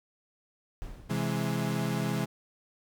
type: noise with exponential decay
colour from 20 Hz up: brown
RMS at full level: -39 dBFS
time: 0.82-1.65 s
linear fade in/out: 0 ms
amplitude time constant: 180 ms
type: chord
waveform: 35% pulse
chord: C augmented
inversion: none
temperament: equal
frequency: 130.81 / 164.81 / 207.7 Hz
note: C3 / E3 / G#3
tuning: 0 / 0 / 0 cents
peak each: -31 dBFS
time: 1.09-2.26 s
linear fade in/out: 20 ms
effects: none